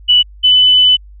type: tone pair in turn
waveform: sine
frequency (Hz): 2960 / 3003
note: F#7 / F#7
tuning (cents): 0 / +25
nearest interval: unison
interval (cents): 25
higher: second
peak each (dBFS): -5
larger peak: neither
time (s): 0.08-0.23 / 0.43-0.97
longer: second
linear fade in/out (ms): 20
effects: added 50 Hz sine -34 dBFS peak until 1.2 s